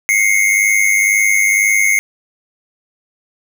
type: tone pair together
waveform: square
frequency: 2100 / 2202 Hz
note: C7 / C#7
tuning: +6 / -12 cents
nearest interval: minor second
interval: 82 cents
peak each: -14 dBFS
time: 0.09-1.99 s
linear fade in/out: 0 ms
effects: none